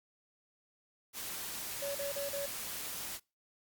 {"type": "noise", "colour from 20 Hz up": "white", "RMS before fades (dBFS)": -41, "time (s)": [1.13, 3.2], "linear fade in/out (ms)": 50}
{"type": "tone bursts", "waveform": "triangle", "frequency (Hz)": 565, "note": "C#5", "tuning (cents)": 33, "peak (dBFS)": -34, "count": 4, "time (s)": [1.82, 2.46], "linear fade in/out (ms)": 5, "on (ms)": 130, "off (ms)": 40}
{"effects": ["noise-tail reverb RT60 0.3 s tail -26 dB re dry", "Opus 48 kbps"]}